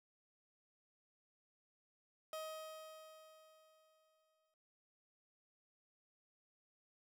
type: tone with exponential decay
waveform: 30% pulse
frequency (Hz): 630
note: D#5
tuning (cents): +21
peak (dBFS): -40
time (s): 2.33-4.54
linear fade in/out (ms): 1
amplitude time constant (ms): 480
effects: none